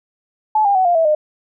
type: tone with pitch steps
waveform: sine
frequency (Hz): 861 / 803.3 / 749.5 / 699.3 / 652.5 / 608.8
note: A5 / G5 / F#5 / F5 / E5 / D#5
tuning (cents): -38 / +42 / +22 / +2 / -18 / -38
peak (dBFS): -11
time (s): 0.55-1.15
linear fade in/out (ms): 5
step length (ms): 100
effects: none